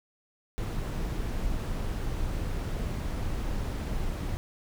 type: noise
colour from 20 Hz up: brown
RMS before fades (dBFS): -31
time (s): 0.58-4.37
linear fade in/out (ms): 0
effects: none